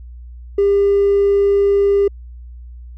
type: tone with hard clipping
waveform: sine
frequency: 400.7 Hz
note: G4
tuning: 38 cents sharp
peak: -11 dBFS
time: 0.58-2.08 s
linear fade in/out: 5 ms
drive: 1 dB
effects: added 60 Hz sine -32 dBFS peak until 2.97 s